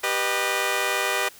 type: chord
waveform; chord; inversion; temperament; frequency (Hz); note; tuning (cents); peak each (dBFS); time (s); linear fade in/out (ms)
10% pulse; G augmented; none; just; 392 / 490 / 612.5; G4 / B4 / D#5; 0 / -14 / -27; -19; 0.03-1.29; 10
effects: white hiss -48 dBFS RMS until 1.39 s